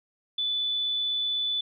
sine tone, 3484 Hz, A7, 18 cents flat, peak -25 dBFS, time 0.38-1.61 s, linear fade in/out 5 ms, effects none

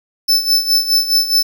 45% pulse tone with tremolo, 5274 Hz, E8, in tune, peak -9 dBFS, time 0.28-1.43 s, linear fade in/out 10 ms, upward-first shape sine, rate 4.8 Hz, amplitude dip 75%, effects 7-bit

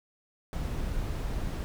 brown noise, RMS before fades -32 dBFS, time 0.53-1.64 s, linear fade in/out 0 ms, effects none

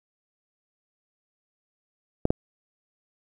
clicks, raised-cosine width 2 ms, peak -8 dBFS, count 2, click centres 2.254 / 2.305 s, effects 8-bit

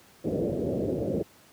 white low-pass noise, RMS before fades -28 dBFS, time 0.24-1.23 s, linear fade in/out 10 ms, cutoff 560 Hz, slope 48 dB/octave, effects pink hiss -56 dBFS RMS until 1.52 s + high-pass 100 Hz 12 dB/octave

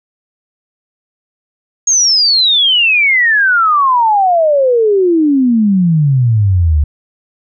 sine exponential sweep, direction down, 6645 to 70.8 Hz, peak -7 dBFS, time 1.87-6.84 s, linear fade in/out 5 ms, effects none

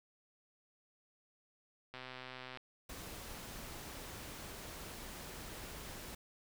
click train, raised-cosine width 0.3 ms, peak -31 dBFS, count 82, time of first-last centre 1.94-2.573 s, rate 128 Hz
pink noise, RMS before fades -48 dBFS, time 2.89-6.15 s, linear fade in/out 5 ms
effects none

